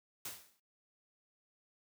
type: noise with exponential decay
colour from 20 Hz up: white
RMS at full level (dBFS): -40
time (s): 0.25-0.6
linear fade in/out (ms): 5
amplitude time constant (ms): 75
effects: noise-tail reverb RT60 0.1 s tail -19 dB re dry + high-pass 60 Hz 12 dB/octave